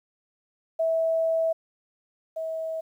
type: tone pair in turn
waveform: sine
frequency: 652 / 644.9 Hz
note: E5 / E5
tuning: -19 / -38 cents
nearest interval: unison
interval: 19 cents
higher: first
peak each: -21 / -28 dBFS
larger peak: first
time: 0.79-1.53 / 2.36-2.81 s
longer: first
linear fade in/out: 10 ms
effects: 10-bit